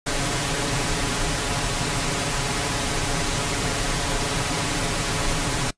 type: noise with comb filter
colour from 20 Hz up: pink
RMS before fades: -24 dBFS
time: 0.06-5.71 s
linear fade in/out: 10 ms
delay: 7.1 ms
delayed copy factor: +0.65
effects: noise-tail reverb RT60 0.1 s tail -21 dB re dry + resampled to 22050 Hz